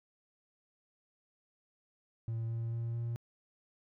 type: tone with pitch steps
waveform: triangle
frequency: 114 / 115.06 / 116.13 / 117.2 Hz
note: A#2 / A#2 / A#2 / A#2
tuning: -38 / -22 / -6 / +10 cents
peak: -31 dBFS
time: 2.28-3.16 s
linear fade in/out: 0 ms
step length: 220 ms
effects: tanh soft clip ceiling -27 dBFS